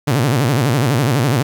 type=tone with vibrato; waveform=sawtooth; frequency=130.1 Hz; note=C3; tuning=9 cents flat; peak=-9 dBFS; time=0.07-1.43 s; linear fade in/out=10 ms; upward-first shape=sine; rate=12 Hz; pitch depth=250 cents each way; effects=8-bit